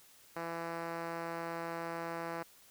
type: tone with band-pass filter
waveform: 5% pulse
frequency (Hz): 167.3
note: E3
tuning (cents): +26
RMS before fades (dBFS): -40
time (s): 0.36-2.43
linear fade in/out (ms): 5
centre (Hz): 520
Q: 0.5
effects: white hiss -61 dBFS RMS until 2.7 s